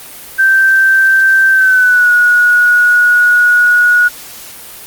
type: tone with pitch glide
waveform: sine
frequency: 1560 to 1455.5 Hz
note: G6 to F#6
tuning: -9 to -29 cents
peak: -5 dBFS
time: 0.38-4.09 s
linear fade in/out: 20 ms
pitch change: -120 cents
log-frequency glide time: 1.51-2.11 s
effects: white hiss -31 dBFS RMS until 4.86 s + Opus 32 kbps